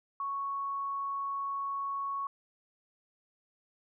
sine tone, 1108.7 Hz, C#6, in tune, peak -32 dBFS, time 0.2-2.27 s, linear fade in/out 2 ms, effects none

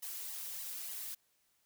blue noise with flanger, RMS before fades -43 dBFS, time 0.02-1.15 s, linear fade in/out 10 ms, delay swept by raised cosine 0.99 to 3.39 ms, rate 3.4 Hz, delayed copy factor +0.9, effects white hiss -75 dBFS RMS until 1.65 s

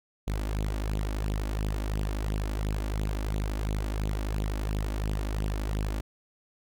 sawtooth tone with flanger, 51.91 Hz, G#1, in tune, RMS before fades -30 dBFS, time 0.27-6.01 s, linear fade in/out 10 ms, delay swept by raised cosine 0.27 to 3.57 ms, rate 2.9 Hz, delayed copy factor +0.65, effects none

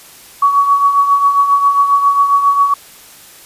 sine tone with tremolo, 1127 Hz, C#6, 28 cents sharp, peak -5 dBFS, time 0.42-2.74 s, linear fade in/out 5 ms, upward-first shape triangle, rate 7.4 Hz, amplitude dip 65%, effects white hiss -39 dBFS RMS until 3.45 s + resampled to 32000 Hz

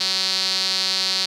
sawtooth tone with band-pass filter, 189.1 Hz, F#3, 38 cents sharp, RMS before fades -22 dBFS, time 0-1.26 s, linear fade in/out 10 ms, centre 4400 Hz, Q 5.7, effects none

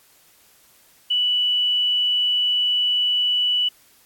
sine tone, 2960 Hz, F#7, in tune, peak -17 dBFS, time 1.1-3.69 s, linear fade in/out 10 ms, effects white hiss -55 dBFS RMS until 4.05 s + AAC 64 kbps

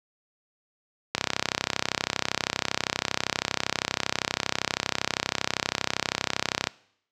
click train, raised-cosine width 0.2 ms, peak -5 dBFS, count 181, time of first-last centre 1.15-6.671 s, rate 32.6 Hz, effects noise-tail reverb RT60 0.7 s tail -22 dB re dry + high-pass 80 Hz 12 dB/octave

